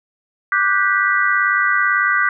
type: chord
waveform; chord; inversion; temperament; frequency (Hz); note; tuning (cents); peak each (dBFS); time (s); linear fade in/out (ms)
sine; G major seventh; second; just; 1176 / 1470 / 1568 / 1960; D6 / F#6 / G6 / B6; +2 / -12 / 0 / -14; -19; 0.52-2.29; 2
effects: none